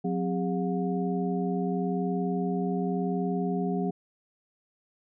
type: tone cluster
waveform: sine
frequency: 181.7 / 262.6 / 406 / 719 Hz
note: F#3 / C4 / G#4 / F#5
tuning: -31 / +6 / -39 / -50 cents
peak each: -28 / -33 / -32 / -36 dBFS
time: 0.04-3.91 s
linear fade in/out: 10 ms
effects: none